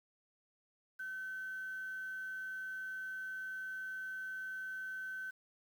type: tone with quantisation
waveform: sine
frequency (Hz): 1527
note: G6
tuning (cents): -46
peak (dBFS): -40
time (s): 0.99-5.31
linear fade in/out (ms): 10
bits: 10
effects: none